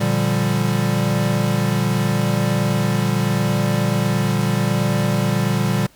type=chord; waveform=square; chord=G minor seventh; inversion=first; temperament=equal with one note detuned; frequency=117.76 / 146.83 / 174.61 / 196 Hz; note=Bb2 / D3 / F3 / G3; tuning=+18 / 0 / 0 / 0 cents; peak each=-22 / -23 / -26 / -22 dBFS; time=0-5.87 s; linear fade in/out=10 ms; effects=pink hiss -52 dBFS RMS until 5.95 s